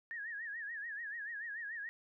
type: tone with vibrato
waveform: sine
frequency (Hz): 1760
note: A6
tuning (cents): 0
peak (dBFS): -40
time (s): 0.11-1.89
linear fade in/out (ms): 0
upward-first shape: sine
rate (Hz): 6.9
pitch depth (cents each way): 130
effects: none